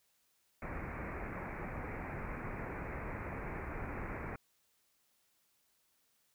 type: low-pass noise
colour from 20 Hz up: pink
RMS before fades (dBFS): -42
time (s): 0.62-4.36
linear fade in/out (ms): 2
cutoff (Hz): 2400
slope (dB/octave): 96
effects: white hiss -75 dBFS RMS until 6.34 s